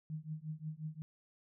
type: tone with tremolo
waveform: sine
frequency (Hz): 155.56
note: D#3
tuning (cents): 0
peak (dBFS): -36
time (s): 0.1-1.02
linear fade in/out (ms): 0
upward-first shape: triangle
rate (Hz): 5.6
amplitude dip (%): 100
effects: none